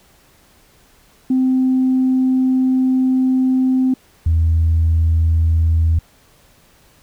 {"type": "tone pair in turn", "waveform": "sine", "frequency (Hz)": [258.9, 81.55], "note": ["C4", "E2"], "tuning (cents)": [-18, -18], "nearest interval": "octave + minor sixth", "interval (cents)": 2000, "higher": "first", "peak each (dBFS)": [-11, -10], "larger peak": "second", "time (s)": [[1.3, 3.94], [4.26, 5.99]], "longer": "first", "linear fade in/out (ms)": 5, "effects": ["tanh soft clip ceiling -8 dBFS", "pink hiss -52 dBFS RMS until 7.02 s"]}